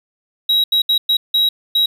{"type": "tone bursts at uneven times", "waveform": "triangle", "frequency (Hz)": 3847, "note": "B7", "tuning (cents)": -46, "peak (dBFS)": -10, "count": 6, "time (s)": [[0.49, 0.64], [0.72, 0.82], [0.89, 0.98], [1.09, 1.17], [1.34, 1.49], [1.75, 1.86]], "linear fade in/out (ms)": 5, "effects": ["8-bit"]}